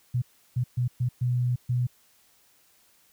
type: tone bursts at uneven times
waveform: sine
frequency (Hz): 123.47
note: B2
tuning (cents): 0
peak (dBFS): -22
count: 6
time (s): 0.14-0.22 / 0.56-0.64 / 0.77-0.88 / 1-1.09 / 1.21-1.56 / 1.69-1.87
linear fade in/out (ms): 10
effects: white hiss -62 dBFS RMS until 3.12 s